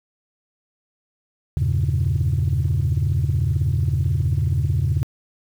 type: chord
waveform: sine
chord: E diminished seventh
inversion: none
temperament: equal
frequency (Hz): 82.41 / 98 / 116.54 / 138.59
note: E2 / G2 / Bb2 / Db3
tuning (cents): 0 / 0 / 0 / 0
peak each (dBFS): -21 / -22 / -23 / -21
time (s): 1.57-5.03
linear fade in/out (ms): 0
effects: tanh soft clip ceiling -12 dBFS + 8-bit